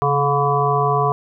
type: harmonic tone with a mistuned harmonic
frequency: 143 Hz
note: D3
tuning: 46 cents flat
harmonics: 1 / 3 / 5 / 7 / 8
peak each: -21 / -21 / -21 / -21 / -21 dBFS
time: 0.02-1.12 s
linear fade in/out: 0 ms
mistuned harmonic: 1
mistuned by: -62 cents
effects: none